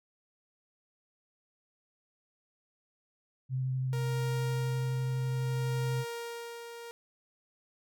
sine tone with vibrato, 130 Hz, C3, 11 cents flat, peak -29 dBFS, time 3.49-6.05 s, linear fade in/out 50 ms, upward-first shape sine, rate 12 Hz, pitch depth 12 cents each way
sawtooth tone with tremolo, 468.4 Hz, A#4, 8 cents sharp, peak -32 dBFS, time 3.93-6.91 s, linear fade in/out 0 ms, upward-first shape sine, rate 0.62 Hz, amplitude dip 55%
effects none

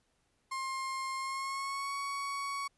35% pulse tone with pitch glide, 1063 to 1117.8 Hz, C6 to C#6, +27 to +14 cents, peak -33 dBFS, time 0.51-2.68 s, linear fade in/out 10 ms, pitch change +87 cents, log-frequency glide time 1.16-1.95 s, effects pink hiss -75 dBFS RMS until 2.77 s + resampled to 24000 Hz

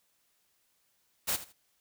white noise with echo, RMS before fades -30 dBFS, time 1.27-1.37 s, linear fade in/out 20 ms, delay 80 ms, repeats 2, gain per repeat -14 dB, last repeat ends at 1.53 s, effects white hiss -73 dBFS RMS until 1.8 s

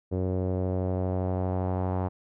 sawtooth tone with low-pass filter sweep, 92.5 Hz, F#2, in tune, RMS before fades -28 dBFS, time 0.11-2.09 s, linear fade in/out 20 ms, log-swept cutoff 470 to 870 Hz, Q 2.2, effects none

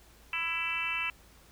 harmonic tone with a mistuned harmonic, 331.9 Hz, E4, 12 cents sharp, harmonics 3 / 4 / 5 / 6 / 7 / 8 / 9, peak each -42 / -40 / -44 / -42 / -37 / -32 / -42 dBFS, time 0.33-1.1 s, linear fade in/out 2 ms, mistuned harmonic 9, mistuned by +26 cents, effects added 56 Hz sine -59 dBFS peak until 1.51 s + pink hiss -59 dBFS RMS until 1.51 s

